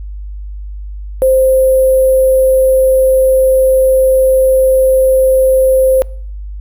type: tone with sample-and-hold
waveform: sine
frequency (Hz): 523.3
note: C5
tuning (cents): 0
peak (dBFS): -6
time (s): 1.22-6.02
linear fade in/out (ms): 0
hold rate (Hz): 11025
effects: noise-tail reverb RT60 0.6 s tail -25 dB re dry + added 50 Hz sine -22 dBFS peak until 6.6 s